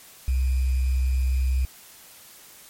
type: tone with sample-and-hold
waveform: sine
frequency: 64.6 Hz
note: C2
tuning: 21 cents flat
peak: -19 dBFS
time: 0.28-1.65 s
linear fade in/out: 0 ms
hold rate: 2450 Hz
effects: white hiss -48 dBFS RMS until 2.69 s + MP3 64 kbps